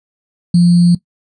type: tone with sample-and-hold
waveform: sine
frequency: 174.2 Hz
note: F3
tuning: 4 cents flat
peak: -5 dBFS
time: 0.54-0.95 s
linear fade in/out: 5 ms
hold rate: 4410 Hz
effects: noise-tail reverb RT60 0.1 s tail -17 dB re dry + resampled to 22050 Hz